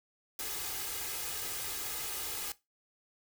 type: noise with comb filter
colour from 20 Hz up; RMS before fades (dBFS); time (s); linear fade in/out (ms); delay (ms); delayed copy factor
white; -38; 0.39-2.52; 2; 2.4; +0.6
effects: noise-tail reverb RT60 0.2 s tail -17 dB re dry